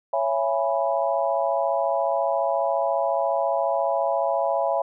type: chord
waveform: sine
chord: C# minor seventh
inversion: none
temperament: equal with one note detuned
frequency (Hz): 554.4 / 668.8 / 830.6 / 987.8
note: C#5 / E5 / G#5 / B5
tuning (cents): 0 / +25 / 0 / 0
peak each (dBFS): -25 / -24 / -27 / -29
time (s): 0.13-4.82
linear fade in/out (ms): 5
effects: none